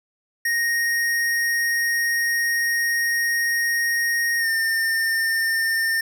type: tone with pitch glide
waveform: square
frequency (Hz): 1864.7 to 1808.5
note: A#6 to A6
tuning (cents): 0 to +47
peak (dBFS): -20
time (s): 0.45-6.01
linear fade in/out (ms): 5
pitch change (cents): -53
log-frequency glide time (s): 4.39-4.48
effects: none